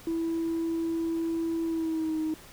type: tone with pitch glide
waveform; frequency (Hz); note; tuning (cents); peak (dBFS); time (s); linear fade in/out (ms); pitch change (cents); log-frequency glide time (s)
sine; 329.6 to 313.8; E4 to D#4; 0 to +15; -25; 0.07-2.34; 2; -85; 1.65-2.18
effects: tanh soft clip ceiling -24 dBFS + pink hiss -50 dBFS RMS until 2.52 s